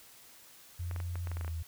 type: tone with pitch glide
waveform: sine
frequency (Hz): 87.31 to 81.94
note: F2 to E2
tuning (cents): 0 to -10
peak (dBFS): -34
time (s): 0.79-1.63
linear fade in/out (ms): 10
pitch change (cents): -110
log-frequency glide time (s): 1.27-1.47
type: clicks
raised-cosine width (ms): 0.5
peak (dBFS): -29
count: 10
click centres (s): 0.912 / 0.962 / 1.002 / 1.156 / 1.272 / 1.316 / 1.37 / 1.411 / 1.447 / 1.479
effects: white hiss -56 dBFS RMS until 1.67 s